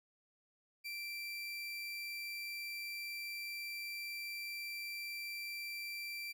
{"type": "tone", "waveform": "30% pulse", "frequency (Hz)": 2349, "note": "D7", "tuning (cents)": 0, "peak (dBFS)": -39, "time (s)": [0.84, 6.33], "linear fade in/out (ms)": 20, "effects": []}